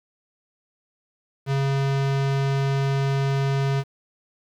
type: tone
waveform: square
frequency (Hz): 137.3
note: C#3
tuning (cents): -16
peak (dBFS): -21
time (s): 1.46-3.84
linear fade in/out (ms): 50
effects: low-pass 5000 Hz 12 dB/octave + 8-bit